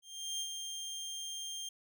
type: tone with ADSR envelope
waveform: 25% pulse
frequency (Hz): 3189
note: G7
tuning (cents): +29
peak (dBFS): -31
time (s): 0.02-1.69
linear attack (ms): 380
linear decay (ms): 67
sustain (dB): -5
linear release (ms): 5
effects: none